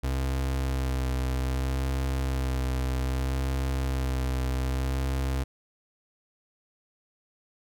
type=tone with vibrato; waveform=35% pulse; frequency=65.41 Hz; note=C2; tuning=in tune; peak=-24 dBFS; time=0.03-5.44 s; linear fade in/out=10 ms; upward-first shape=sine; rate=0.63 Hz; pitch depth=28 cents each way; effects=none